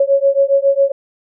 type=beating tone pair; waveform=sine; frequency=549 / 556.3 Hz; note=C#5 / C#5; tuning=-17 / +6 cents; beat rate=7.3 Hz; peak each=-13 dBFS; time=0-0.92 s; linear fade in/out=5 ms; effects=none